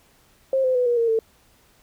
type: tone with pitch steps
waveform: sine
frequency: 532 / 513.9 / 496.4 / 479.5 / 463.1 / 447.4 Hz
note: C5 / C5 / B4 / A#4 / A#4 / A4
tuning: +29 / -31 / +9 / +49 / -11 / +29 cents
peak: -17 dBFS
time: 0.53-1.19 s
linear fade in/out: 2 ms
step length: 110 ms
effects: pink hiss -58 dBFS RMS until 1.82 s